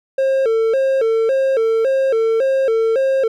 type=tone with vibrato; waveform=triangle; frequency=490.6 Hz; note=B4; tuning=12 cents flat; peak=-11 dBFS; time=0.18-3.28 s; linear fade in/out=5 ms; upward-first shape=square; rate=1.8 Hz; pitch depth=150 cents each way; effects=none